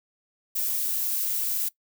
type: noise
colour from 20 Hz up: violet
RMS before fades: -27 dBFS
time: 0.55-1.69 s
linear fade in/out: 10 ms
effects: noise-tail reverb RT60 0.1 s tail -20 dB re dry

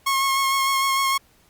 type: tone with vibrato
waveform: sawtooth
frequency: 1085 Hz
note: C#6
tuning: 37 cents flat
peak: -15 dBFS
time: 0.06-1.18 s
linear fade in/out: 10 ms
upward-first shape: sine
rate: 6.6 Hz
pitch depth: 19 cents each way
effects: pink hiss -58 dBFS RMS until 1.49 s + Opus 48 kbps

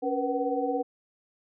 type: tone cluster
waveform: sine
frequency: 278.5 / 478.1 / 495.8 / 756 Hz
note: C#4 / A#4 / B4 / F#5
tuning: +8 / +44 / +7 / +37 cents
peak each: -31 dBFS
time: 0.02-0.83 s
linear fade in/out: 20 ms
effects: none

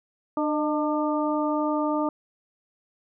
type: harmonic tone with a mistuned harmonic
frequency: 299.5 Hz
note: D4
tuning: 34 cents sharp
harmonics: 1 / 2 / 3 / 4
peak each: -25 / -28 / -30 / -31 dBFS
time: 0.37-2.09 s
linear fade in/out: 2 ms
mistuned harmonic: 2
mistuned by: +38 cents
effects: none

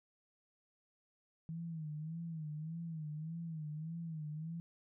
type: tone with vibrato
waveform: sine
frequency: 159.2 Hz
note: D#3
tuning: 40 cents sharp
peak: -40 dBFS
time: 1.49-4.6 s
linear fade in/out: 0 ms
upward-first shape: sine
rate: 1.7 Hz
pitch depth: 97 cents each way
effects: none

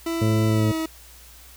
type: tone with pitch glide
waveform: 40% pulse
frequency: 331.7 to 320.6 Hz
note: E4 to E4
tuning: +11 to -48 cents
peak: -23 dBFS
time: 0.06-0.86 s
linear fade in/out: 5 ms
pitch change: -59 cents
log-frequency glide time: 0.47-0.69 s
type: harmonic tone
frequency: 109.1 Hz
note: A2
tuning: 14 cents flat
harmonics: 1 / 2 / 4 / 5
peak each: -19 / -25 / -31 / -33 dBFS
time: 0.21-0.72 s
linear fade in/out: 10 ms
effects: added 60 Hz sine -48 dBFS peak until 1.56 s + white hiss -48 dBFS RMS until 1.56 s

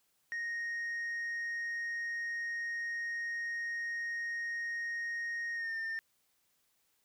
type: tone with pitch glide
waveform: sine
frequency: 1864.7 to 1807.4 Hz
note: A#6 to A6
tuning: 0 to +46 cents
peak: -32 dBFS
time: 0.32-5.99 s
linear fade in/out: 0 ms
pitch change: -54 cents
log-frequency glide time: 5.55-5.75 s
effects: tanh soft clip ceiling -34 dBFS + white hiss -75 dBFS RMS until 7.04 s

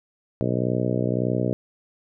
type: harmonic tone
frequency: 61.74 Hz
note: B1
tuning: in tune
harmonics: 2 / 3 / 4 / 5 / 6 / 7 / 8 / 9 / 10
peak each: -26 / -28 / -29 / -30 / -31 / -31 / -32 / -33 / -33 dBFS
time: 0.41-1.53 s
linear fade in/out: 0 ms
effects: none

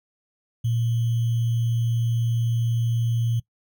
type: tone with sample-and-hold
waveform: sine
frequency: 116.54 Hz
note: A#2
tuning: in tune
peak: -20 dBFS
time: 0.64-3.4 s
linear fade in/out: 10 ms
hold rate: 3150 Hz
effects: noise-tail reverb RT60 0.1 s tail -21 dB re dry

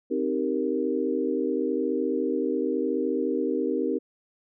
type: chord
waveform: sine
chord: C minor seventh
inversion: none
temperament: equal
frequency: 261.6 / 311.1 / 392 / 466.2 Hz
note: C4 / Eb4 / G4 / Bb4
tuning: 0 / 0 / 0 / 0 cents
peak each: -29 dBFS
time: 0.1-3.99 s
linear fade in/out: 20 ms
effects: none

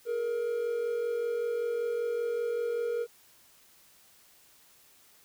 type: tone pair together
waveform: triangle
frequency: 426.4 / 471.6 Hz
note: G#4 / A#4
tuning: +46 / +20 cents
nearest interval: major second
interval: 174 cents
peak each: -35 / -27 dBFS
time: 0.05-3.07 s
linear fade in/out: 50 ms
effects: white hiss -60 dBFS RMS until 5.24 s

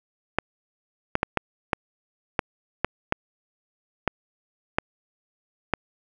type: clicks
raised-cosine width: 0.5 ms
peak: -5 dBFS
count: 11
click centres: 0.386 / 1.154 / 1.231 / 1.373 / 1.732 / 2.392 / 2.846 / 3.124 / 4.077 / 4.785 / 5.737 s
effects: none

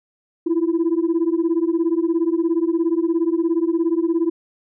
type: beating tone pair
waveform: sine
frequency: 325.1 / 342.1 Hz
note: E4 / F4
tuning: -24 / -36 cents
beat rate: 17 Hz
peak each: -18 dBFS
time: 0.46-4.3 s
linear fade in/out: 10 ms
effects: tanh soft clip ceiling -12 dBFS

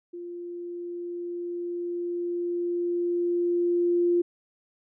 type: tone with level ramp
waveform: sine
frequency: 348.5 Hz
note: F4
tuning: 4 cents flat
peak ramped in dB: -35 to -19 dBFS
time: 0.13-4.22 s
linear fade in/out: 10 ms
effects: none

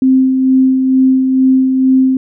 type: tone with tremolo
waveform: sine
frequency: 261.6 Hz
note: C4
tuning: in tune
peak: -5 dBFS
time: 0.02-2.17 s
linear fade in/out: 2 ms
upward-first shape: sine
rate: 2.2 Hz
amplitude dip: 40%
effects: none

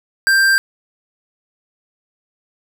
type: tone with tanh clipping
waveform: sine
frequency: 1580 Hz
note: G6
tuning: 13 cents sharp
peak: -12 dBFS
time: 0.27-0.58 s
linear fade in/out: 0 ms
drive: 17 dB
effects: none

